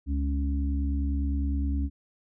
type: harmonic tone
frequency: 69.8 Hz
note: C#2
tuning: 13 cents sharp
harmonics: 1 / 3 / 4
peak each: -25 / -38 / -33 dBFS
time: 0.06-1.9 s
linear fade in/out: 50 ms
effects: none